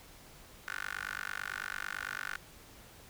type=tone with high-pass filter; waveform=15% pulse; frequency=49 Hz; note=G1; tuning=in tune; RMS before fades=-40 dBFS; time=0.68-2.36 s; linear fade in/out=0 ms; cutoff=1500 Hz; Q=5.6; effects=pink hiss -55 dBFS RMS until 3.09 s